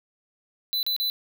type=tone bursts; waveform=square; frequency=4000 Hz; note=B7; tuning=21 cents sharp; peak=-24 dBFS; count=3; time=0.73-1.099 s; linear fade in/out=0 ms; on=99 ms; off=36 ms; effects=none